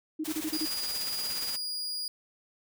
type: tone bursts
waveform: sine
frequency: 311.7 Hz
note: D#4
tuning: 3 cents sharp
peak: -29 dBFS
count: 6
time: 0.19-0.658 s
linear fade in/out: 10 ms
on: 53 ms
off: 30 ms
type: noise with tremolo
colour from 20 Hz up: white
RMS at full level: -36 dBFS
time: 0.24-1.57 s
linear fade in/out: 20 ms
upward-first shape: sine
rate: 17 Hz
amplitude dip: 50%
type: tone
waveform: 40% pulse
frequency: 4870 Hz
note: D#8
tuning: 38 cents flat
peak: -31 dBFS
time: 0.53-2.08 s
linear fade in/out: 2 ms
effects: none